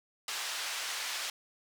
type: band-pass noise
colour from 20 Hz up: white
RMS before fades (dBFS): -37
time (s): 0.28-1.3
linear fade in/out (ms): 2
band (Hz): 860 to 5600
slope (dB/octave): 12
effects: none